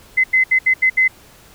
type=tone bursts at uneven times; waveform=sine; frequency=2047 Hz; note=C7; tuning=38 cents flat; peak=-10 dBFS; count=6; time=0.17-0.24 / 0.33-0.44 / 0.51-0.59 / 0.66-0.74 / 0.82-0.9 / 0.97-1.08 s; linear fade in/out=10 ms; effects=pink hiss -46 dBFS RMS until 1.54 s